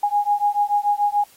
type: beating tone pair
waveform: sine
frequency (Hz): 820 / 826.9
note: G#5 / G#5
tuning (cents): -22 / -8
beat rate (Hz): 6.9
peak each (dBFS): -20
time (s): 0.03-1.24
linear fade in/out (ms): 5
effects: white hiss -52 dBFS RMS until 1.36 s + AAC 48 kbps